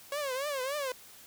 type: tone with vibrato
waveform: sawtooth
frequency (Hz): 550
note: C#5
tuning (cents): -14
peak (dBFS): -28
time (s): 0.12-0.92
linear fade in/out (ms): 2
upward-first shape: triangle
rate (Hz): 3.5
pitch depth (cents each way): 170
effects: white hiss -53 dBFS RMS until 1.26 s